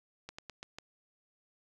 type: slowing click train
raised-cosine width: 0.2 ms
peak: -26 dBFS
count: 5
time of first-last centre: 0.29-0.785 s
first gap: 95 ms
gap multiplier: 1.18
effects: none